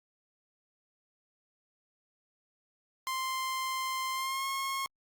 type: tone with pitch glide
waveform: sawtooth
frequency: 1046.5 to 1082.8 Hz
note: C6 to C#6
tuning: 0 to -41 cents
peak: -28 dBFS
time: 3.07-4.86 s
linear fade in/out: 0 ms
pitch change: +59 cents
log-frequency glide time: 4.13-4.47 s
effects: Opus 48 kbps